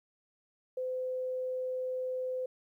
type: tone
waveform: sine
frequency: 511 Hz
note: C5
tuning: 41 cents flat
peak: -32 dBFS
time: 0.77-2.46 s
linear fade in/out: 5 ms
effects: 12-bit